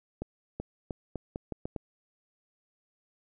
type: accelerating click train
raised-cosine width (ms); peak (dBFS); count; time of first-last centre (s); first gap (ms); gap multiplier
2; -21; 8; 0.22-1.762; 380; 0.81
effects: none